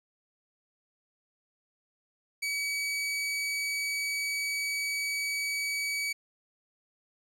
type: tone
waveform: sawtooth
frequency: 2275 Hz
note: C#7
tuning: 44 cents sharp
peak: -26 dBFS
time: 2.42-6.13 s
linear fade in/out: 10 ms
effects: low-pass 11000 Hz 12 dB/octave + 11-bit